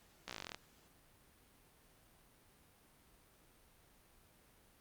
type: slowing click train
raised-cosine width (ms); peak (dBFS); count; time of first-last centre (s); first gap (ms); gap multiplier
0.2; -26; 14; 0.28-0.546; 15; 1.05
effects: pink hiss -67 dBFS RMS until 4.8 s + Opus 48 kbps